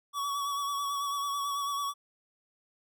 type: tone with vibrato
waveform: square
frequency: 1131 Hz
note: C#6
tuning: 34 cents sharp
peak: -31 dBFS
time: 0.13-1.94 s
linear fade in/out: 50 ms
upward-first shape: sine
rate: 9.1 Hz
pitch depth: 29 cents each way
effects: none